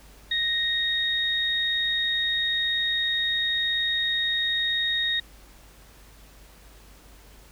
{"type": "tone pair together", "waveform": "sine", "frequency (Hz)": [1868, 3729], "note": ["A#6", "A#7"], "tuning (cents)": [3, 0], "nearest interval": "octave", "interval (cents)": 1197, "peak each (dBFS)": [-27, -24], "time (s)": [0.31, 5.2], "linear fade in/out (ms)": 5, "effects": ["added 50 Hz sine -50 dBFS peak until 7.51 s", "pink hiss -53 dBFS RMS until 7.51 s"]}